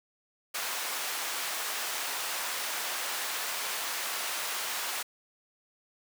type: high-pass noise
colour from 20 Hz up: pink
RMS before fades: -34 dBFS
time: 0.54-5.03 s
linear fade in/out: 10 ms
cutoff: 900 Hz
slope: 12 dB/octave
effects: none